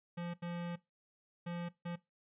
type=tone bursts at uneven times; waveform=square; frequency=173 Hz; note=F3; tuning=16 cents flat; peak=-39 dBFS; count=4; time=0.17-0.34 / 0.42-0.76 / 1.46-1.69 / 1.85-1.96 s; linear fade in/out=10 ms; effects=noise-tail reverb RT60 0.2 s tail -19 dB re dry + resampled to 8000 Hz